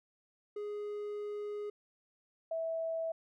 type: tone pair in turn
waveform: triangle / sine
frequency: 415.3 / 653.6 Hz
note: G#4 / E5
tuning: 0 / -15 cents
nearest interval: minor sixth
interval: 785 cents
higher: second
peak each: -35 / -33 dBFS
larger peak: second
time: 0.56-1.7 / 2.51-3.12 s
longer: first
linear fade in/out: 5 ms
effects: none